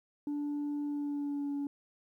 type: tone with pitch glide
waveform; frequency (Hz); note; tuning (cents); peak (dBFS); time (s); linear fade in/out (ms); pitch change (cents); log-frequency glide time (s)
sine; 291.4 to 284.1; D4 to C#4; -13 to +43; -30; 0.27-1.67; 2; -44; 0.85-1.55
effects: tanh soft clip ceiling -31 dBFS + 12-bit